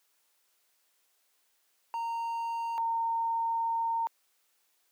triangle / sine tone pair in turn, 924 / 916.6 Hz, A#5 / A#5, -16 / -29 cents, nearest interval unison, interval 13 cents, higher first, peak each -29 / -27 dBFS, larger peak second, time 1.94-2.78 / 2.78-4.07 s, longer second, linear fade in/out 0 ms, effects white hiss -72 dBFS RMS until 4.91 s + high-pass 400 Hz 12 dB/octave

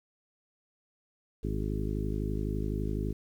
harmonic tone with a mistuned harmonic, 51.91 Hz, G#1, in tune, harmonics 1 / 2 / 3 / 4 / 5 / 6 / 7 / 8, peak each -33 / -36 / -38 / -39 / -40 / -41 / -41 / -42 dBFS, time 1.43-3.13 s, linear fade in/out 10 ms, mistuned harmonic 8, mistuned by +17 cents, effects 10-bit

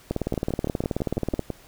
two click trains, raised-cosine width 2 ms, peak -11 / -14 dBFS, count 25 / 8, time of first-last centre 0.11-1.393 / 0.34-1.503 s, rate 18.7 / 6.02 Hz, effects pink hiss -52 dBFS RMS until 1.67 s

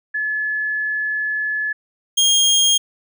sine / 25% pulse tone pair in turn, 1716 / 3239 Hz, A6 / G#7, -44 / -44 cents, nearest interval major seventh, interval 1100 cents, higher second, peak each -19 / -9 dBFS, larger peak second, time 0.14-1.73 / 2.17-2.78 s, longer first, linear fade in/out 10 ms, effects none

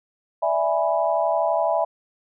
sine chord, E dominant seventh, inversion third, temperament equal, 587.3 / 659.3 / 830.6 / 987.8 Hz, D5 / E5 / G#5 / B5, 0 / 0 / 0 / 0 cents, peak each -26 / -21 / -25 / -27 dBFS, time 0.42-1.85 s, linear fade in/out 10 ms, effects none

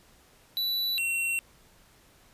square tone pair in turn, 3956 / 2727 Hz, B7 / F7, +2 / -42 cents, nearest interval tritone, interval 644 cents, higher first, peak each -27 / -27 dBFS, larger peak neither, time 0.57-0.98 / 0.98-1.39 s, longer neither, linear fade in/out 0 ms, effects pink hiss -59 dBFS RMS until 2.33 s + resampled to 32000 Hz

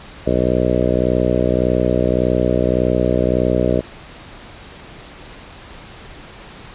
harmonic tone, 61.74 Hz, B1, in tune, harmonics 1 / 2 / 3 / 4 / 5 / 6 / 7 / 8 / 9 / 10, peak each -23 / -23 / -23 / -23 / -23 / -23 / -23 / -23 / -23 / -23 dBFS, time 0.26-3.81 s, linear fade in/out 10 ms, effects pink hiss -38 dBFS RMS until 6.74 s + resampled to 8000 Hz

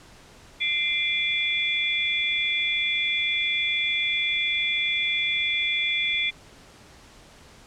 sine tone cluster, 2077 / 2381 / 3437 Hz, C7 / D7 / A7, -13 / +23 / -41 cents, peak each -28 / -26 / -26 dBFS, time 0.6-6.31 s, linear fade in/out 20 ms, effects pink hiss -50 dBFS RMS until 7.66 s + low-pass 8000 Hz 12 dB/octave

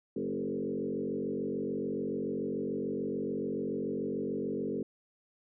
sine tone with frequency modulation, 328.8 Hz, E4, 4 cents flat, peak -31 dBFS, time 0.16-4.83 s, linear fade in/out 5 ms, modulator 46.9 Hz, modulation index 3, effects none

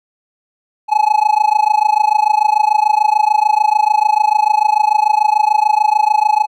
triangle tone with amplitude modulation, 851 Hz, G#5, 42 cents sharp, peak -4 dBFS, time 0.88-6.47 s, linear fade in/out 50 ms, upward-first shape sine, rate 26.8 Hz, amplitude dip 95%, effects none

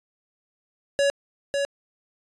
square tone with echo, 562 Hz, C#5, 24 cents sharp, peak -19 dBFS, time 0.99-1.1 s, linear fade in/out 0 ms, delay 550 ms, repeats 1, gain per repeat -4 dB, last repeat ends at 1.65 s, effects resampled to 22050 Hz

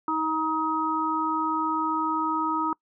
harmonic tone, 315.8 Hz, D#4, 26 cents sharp, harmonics 1 / 3 / 4, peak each -29 / -27 / -27 dBFS, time 0.08-2.73 s, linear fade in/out 2 ms, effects noise-tail reverb RT60 0.1 s tail -26 dB re dry

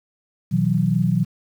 sine chord, B suspended fourth, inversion none, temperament equal with one note detuned, 123.47 / 160.96 / 185 Hz, B2 / E3 / F#3, 0 / -41 / 0 cents, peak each -22 / -20 / -20 dBFS, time 0.51-1.25 s, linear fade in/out 20 ms, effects 8-bit

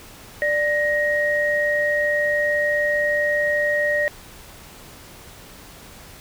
sine tone pair together, 590.8 / 1879 Hz, D5 / A#6, +10 / +13 cents, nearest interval octave + minor sixth, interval 2003 cents, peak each -21 / -20 dBFS, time 0.42-4.08 s, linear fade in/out 0 ms, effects pink hiss -43 dBFS RMS until 6.2 s

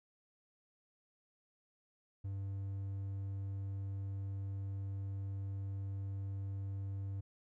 triangle tone, 98 Hz, G2, in tune, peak -36 dBFS, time 2.24-7.21 s, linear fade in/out 10 ms, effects none

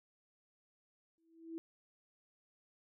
sine tone with exponential growth, 328.1 Hz, E4, 8 cents flat, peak -38 dBFS, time 1.18-1.58 s, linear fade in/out 0 ms, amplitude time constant 85 ms, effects none

